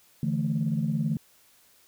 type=chord; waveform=sine; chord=D suspended second; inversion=none; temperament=equal; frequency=146.83 / 164.81 / 220 Hz; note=D3 / E3 / A3; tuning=0 / 0 / 0 cents; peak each=-28 dBFS; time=0.23-1.17 s; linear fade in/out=2 ms; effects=tanh soft clip ceiling -16 dBFS + white hiss -60 dBFS RMS until 1.87 s